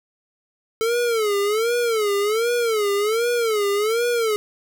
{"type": "tone with vibrato", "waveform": "square", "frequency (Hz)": 440, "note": "A4", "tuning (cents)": 0, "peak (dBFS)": -19, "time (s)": [0.81, 4.36], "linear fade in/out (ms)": 0, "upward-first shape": "sine", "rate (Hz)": 1.3, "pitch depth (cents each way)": 160, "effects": []}